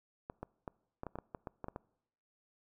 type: clicks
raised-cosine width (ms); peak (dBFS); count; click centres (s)
1; -27; 12; 0.299 / 0.43 / 0.678 / 1.034 / 1.067 / 1.156 / 1.187 / 1.348 / 1.472 / 1.643 / 1.684 / 1.761
effects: noise-tail reverb RT60 0.8 s tail -24 dB re dry